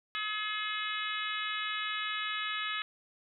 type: harmonic tone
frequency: 425 Hz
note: G#4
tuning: 40 cents sharp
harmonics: 3 / 4 / 5 / 6 / 7 / 8 / 9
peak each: -38 / -39 / -40 / -41 / -41 / -42 / -43 dBFS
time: 0.15-2.82 s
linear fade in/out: 0 ms
effects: none